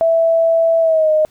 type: tone with pitch glide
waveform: sine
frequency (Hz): 659.3 to 618.7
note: E5 to D#5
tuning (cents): 0 to -10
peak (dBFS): -10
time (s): 0.01-1.25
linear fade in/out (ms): 0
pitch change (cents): -110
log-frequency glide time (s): 0.8-1.11
effects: pink hiss -55 dBFS RMS until 1.3 s